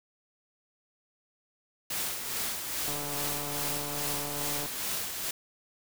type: noise with tremolo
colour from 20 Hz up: white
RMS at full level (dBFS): -32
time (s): 1.9-5.31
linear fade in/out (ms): 5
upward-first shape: sine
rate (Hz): 2.4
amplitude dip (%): 45
type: click train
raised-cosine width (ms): 1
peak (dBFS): -26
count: 259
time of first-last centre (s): 2.88-4.659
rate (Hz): 145
effects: none

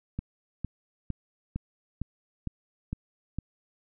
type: click train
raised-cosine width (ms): 5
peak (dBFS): -19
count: 8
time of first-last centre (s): 0.19-3.386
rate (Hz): 2.19
effects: none

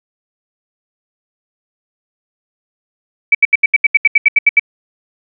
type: tone bursts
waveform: sine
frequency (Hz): 2295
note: D7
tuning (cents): -40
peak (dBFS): -4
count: 13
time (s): 3.32-4.596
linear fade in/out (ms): 5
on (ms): 28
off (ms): 76
effects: none

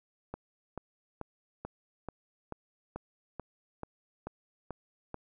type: click train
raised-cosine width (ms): 1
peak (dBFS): -24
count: 12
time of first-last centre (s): 0.34-5.143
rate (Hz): 2.29
effects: none

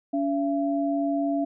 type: tone pair together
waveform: sine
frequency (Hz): 284.2 / 675.9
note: C#4 / E5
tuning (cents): +43 / +43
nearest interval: octave + minor third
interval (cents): 1500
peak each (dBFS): -24 / -27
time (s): 0.13-1.45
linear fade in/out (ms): 10
effects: none

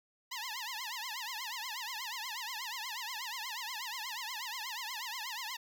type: tone with vibrato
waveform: 10% pulse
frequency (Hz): 947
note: A#5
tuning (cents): +27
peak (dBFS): -30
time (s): 0.31-5.57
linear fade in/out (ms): 10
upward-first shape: triangle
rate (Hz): 8.3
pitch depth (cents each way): 240
effects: none

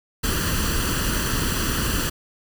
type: noise with comb filter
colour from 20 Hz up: pink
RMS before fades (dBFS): -23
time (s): 0.23-2.1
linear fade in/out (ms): 10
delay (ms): 0.67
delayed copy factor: +0.7
effects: none

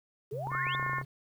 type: exponential sweep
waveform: sine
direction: up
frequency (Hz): 389.3 to 3729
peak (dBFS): -35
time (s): 0.31-0.76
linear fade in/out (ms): 10
type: tone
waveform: triangle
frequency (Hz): 134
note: C3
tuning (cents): +42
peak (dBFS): -36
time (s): 0.32-1.05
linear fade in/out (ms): 10
type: clicks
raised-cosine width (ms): 1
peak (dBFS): -28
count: 12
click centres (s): 0.471 / 0.517 / 0.55 / 0.668 / 0.749 / 0.797 / 0.828 / 0.864 / 0.896 / 0.933 / 0.984 / 1.014
type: harmonic tone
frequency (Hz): 358.2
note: F4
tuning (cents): +44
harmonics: 3 / 4 / 5 / 6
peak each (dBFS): -33 / -40 / -35 / -40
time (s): 0.5-1.03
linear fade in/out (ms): 50
effects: 10-bit

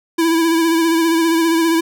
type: tone with vibrato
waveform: square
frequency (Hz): 329.6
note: E4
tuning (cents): 0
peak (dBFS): -13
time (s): 0.18-1.81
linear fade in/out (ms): 10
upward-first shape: sine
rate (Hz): 15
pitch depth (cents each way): 37
effects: none

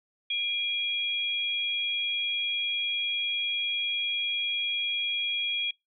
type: tone pair together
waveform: sine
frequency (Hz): 2400 / 3310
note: D7 / G#7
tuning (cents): +37 / -6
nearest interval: tritone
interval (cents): 557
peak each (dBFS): -31 / -28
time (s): 0.3-5.71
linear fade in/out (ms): 5
effects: noise-tail reverb RT60 0.2 s tail -26 dB re dry

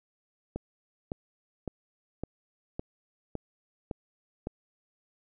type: click train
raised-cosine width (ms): 2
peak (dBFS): -20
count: 8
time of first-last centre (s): 0.56-4.471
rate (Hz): 1.79
effects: none

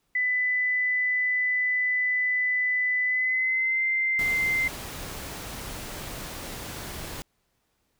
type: tone with pitch glide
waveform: sine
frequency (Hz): 1998 to 2083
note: B6 to C7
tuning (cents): +20 to -8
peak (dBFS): -22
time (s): 0.15-4.68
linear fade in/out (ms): 5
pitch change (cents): +72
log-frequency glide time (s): 3.05-3.84
type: noise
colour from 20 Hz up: pink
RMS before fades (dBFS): -37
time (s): 4.19-7.22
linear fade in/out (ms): 0
effects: pink hiss -73 dBFS RMS until 7.99 s

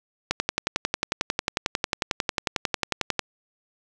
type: click train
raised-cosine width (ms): 0.2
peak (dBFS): -5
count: 33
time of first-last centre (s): 0.31-3.193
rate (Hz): 11.1
effects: none

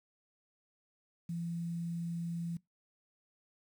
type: tone with quantisation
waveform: sine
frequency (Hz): 169.5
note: E3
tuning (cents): +49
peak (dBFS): -35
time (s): 1.29-2.57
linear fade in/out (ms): 5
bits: 10
effects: noise-tail reverb RT60 0.2 s tail -23 dB re dry

